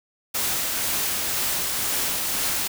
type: noise with tremolo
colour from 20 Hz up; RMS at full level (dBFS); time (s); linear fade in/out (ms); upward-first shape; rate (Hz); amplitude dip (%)
white; -24; 0.34-2.68; 10; triangle; 2; 25
effects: none